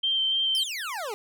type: tone with vibrato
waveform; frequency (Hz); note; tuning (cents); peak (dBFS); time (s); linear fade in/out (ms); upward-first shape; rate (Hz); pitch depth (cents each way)
sine; 3136; G7; 0; -22; 0.03-0.64; 10; square; 3.5; 11
type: exponential sweep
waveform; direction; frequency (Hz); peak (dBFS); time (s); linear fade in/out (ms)
25% pulse; down; 5560 to 392; -27; 0.55-1.14; 0
effects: none